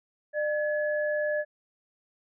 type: tone pair together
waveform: sine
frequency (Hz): 601.4 / 1702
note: D5 / G#6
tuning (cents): +41 / +42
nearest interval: octave + tritone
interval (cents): 1801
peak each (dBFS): -26 / -32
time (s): 0.33-1.45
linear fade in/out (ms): 50
effects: none